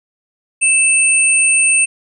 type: tone pair together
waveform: sine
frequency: 2637 / 8870 Hz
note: E7 / C#9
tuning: 0 / 0 cents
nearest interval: octave + major sixth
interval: 2100 cents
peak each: -12 dBFS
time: 0.61-1.86 s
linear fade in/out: 20 ms
effects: none